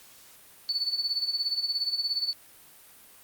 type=tone with tremolo; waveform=sine; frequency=4469 Hz; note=C#8; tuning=13 cents sharp; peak=-23 dBFS; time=0.69-2.33 s; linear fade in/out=0 ms; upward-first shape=sine; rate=17 Hz; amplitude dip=75%; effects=white hiss -53 dBFS RMS until 3.23 s + Opus 48 kbps